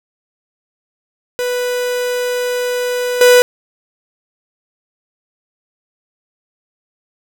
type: tone with level steps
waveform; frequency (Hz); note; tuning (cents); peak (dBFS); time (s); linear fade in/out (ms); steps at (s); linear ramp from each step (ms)
45% pulse; 493.9; B4; 0; -16 / -5; 1.39-3.42; 0; 3.21; 2
effects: 7-bit